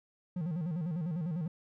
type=tone with vibrato; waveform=triangle; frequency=166.4 Hz; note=E3; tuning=17 cents sharp; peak=-30 dBFS; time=0.36-1.48 s; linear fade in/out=5 ms; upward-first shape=square; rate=10 Hz; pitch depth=130 cents each way; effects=none